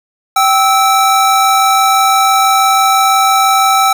square tone pair together, 776.2 / 1309 Hz, G5 / E6, -17 / -13 cents, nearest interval major sixth, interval 904 cents, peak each -11 dBFS, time 0.36-3.93 s, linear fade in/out 5 ms, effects none

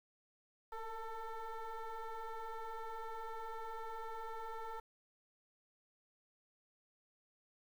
sine tone with frequency modulation, 440 Hz, A4, in tune, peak -39 dBFS, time 0.72-4.8 s, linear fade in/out 5 ms, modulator 448 Hz, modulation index 2.1, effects tanh soft clip ceiling -41 dBFS + 11-bit

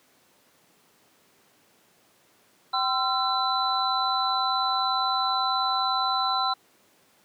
sine tone cluster, 771 / 1032 / 1349 / 4001 Hz, G5 / C6 / E6 / B7, -29 / -24 / +40 / +22 cents, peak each -28 dBFS, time 2.73-6.54 s, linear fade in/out 10 ms, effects pink hiss -61 dBFS RMS until 7.24 s + high-pass 200 Hz 12 dB/octave

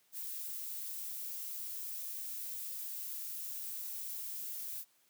violet noise, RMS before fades -42 dBFS, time 0.12-4.85 s, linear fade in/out 50 ms, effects white hiss -71 dBFS RMS until 5.09 s + high-pass 150 Hz 12 dB/octave

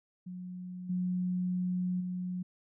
sine tone with level steps, 181.2 Hz, F#3, 36 cents flat, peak -39 / -29 / -33 dBFS, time 0.26-2.43 s, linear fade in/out 10 ms, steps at 0.89 / 2 s, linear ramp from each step 10 ms, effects none

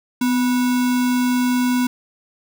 sine tone with sample-and-hold, 250 Hz, B3, 21 cents sharp, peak -15 dBFS, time 0.21-1.87 s, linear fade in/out 5 ms, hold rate 1225 Hz, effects none

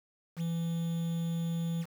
triangle tone with quantisation, 167.1 Hz, E3, 24 cents sharp, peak -28 dBFS, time 0.36-1.86 s, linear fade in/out 50 ms, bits 8, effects none

